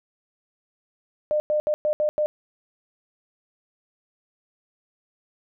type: tone bursts at uneven times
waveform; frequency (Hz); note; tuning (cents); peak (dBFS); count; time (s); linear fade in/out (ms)
sine; 604; D5; +48; -19; 6; 1.31-1.4 / 1.5-1.6 / 1.67-1.74 / 1.85-1.93 / 2-2.09 / 2.18-2.26; 0
effects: none